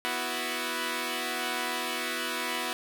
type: chord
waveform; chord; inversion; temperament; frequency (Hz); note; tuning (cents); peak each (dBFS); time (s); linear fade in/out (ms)
5% pulse; B suspended fourth; none; equal; 246.9 / 329.6 / 370; B3 / E4 / F#4; 0 / 0 / 0; -23; 0.05-2.73; 0
effects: none